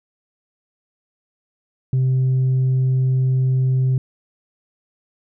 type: tone with tanh clipping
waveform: sine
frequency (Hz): 130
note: C3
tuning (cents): -11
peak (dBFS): -15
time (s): 1.93-3.98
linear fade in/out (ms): 2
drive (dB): 1
effects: none